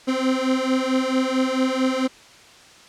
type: beating tone pair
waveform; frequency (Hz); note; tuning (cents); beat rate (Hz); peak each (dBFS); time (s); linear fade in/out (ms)
30% pulse; 257.9 / 262.4; C4 / C4; -25 / +5; 4.5; -20 / -19; 0.07-2.08; 20
effects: white hiss -47 dBFS RMS until 2.88 s + low-pass 6000 Hz 12 dB/octave